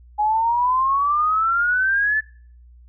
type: exponential sweep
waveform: sine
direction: up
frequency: 830.6 to 1760 Hz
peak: -16 dBFS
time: 0.18-2.21 s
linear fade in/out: 20 ms
effects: noise-tail reverb RT60 0.5 s tail -22 dB re dry + added 60 Hz sine -44 dBFS peak until 2.88 s